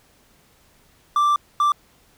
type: tone bursts at uneven times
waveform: triangle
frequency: 1174.7 Hz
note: D6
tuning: in tune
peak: -13 dBFS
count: 2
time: 1.16-1.36 / 1.6-1.72 s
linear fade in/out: 2 ms
effects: pink hiss -57 dBFS RMS until 2.17 s